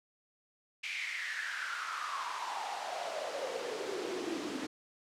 pink noise with high-pass filter sweep, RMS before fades -38 dBFS, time 0.83-4.67 s, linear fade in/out 10 ms, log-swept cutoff 2400 to 260 Hz, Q 6.8, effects low-pass 6000 Hz 12 dB/octave

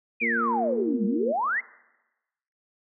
sine exponential two-way sweep, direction down then up, 2532 to 191.5 to 2166 Hz, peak -23 dBFS, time 0.2-1.61 s, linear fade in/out 20 ms, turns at 1.05 s
harmonic tone, 116.3 Hz, A#2, 4 cents flat, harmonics 2 / 3 / 4, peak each -29 / -35 / -33 dBFS, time 0.21-1.33 s, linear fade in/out 20 ms
effects noise-tail reverb RT60 1.0 s tail -21 dB re dry

